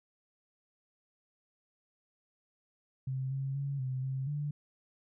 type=tone with pitch steps; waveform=sine; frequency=131.8 / 135.5 / 139.6 / 129.8 / 133 / 146.6 Hz; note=C3 / C#3 / C#3 / C3 / C3 / D3; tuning=+13 / -39 / +13 / -13 / +29 / -3 cents; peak=-32 dBFS; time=3.07-4.51 s; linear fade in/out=5 ms; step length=240 ms; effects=none